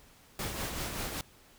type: noise with tremolo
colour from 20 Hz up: pink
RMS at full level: -35 dBFS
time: 0.39-1.21 s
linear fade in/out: 2 ms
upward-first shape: sine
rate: 5.2 Hz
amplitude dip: 40%
effects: pink hiss -59 dBFS RMS until 1.58 s